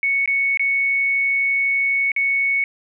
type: tone with dropouts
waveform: sine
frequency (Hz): 2217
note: C#7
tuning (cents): 0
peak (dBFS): -16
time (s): 0.03-2.64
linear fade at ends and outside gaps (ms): 1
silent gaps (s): 0.259-0.276 / 0.573-0.595 / 2.118-2.163
effects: none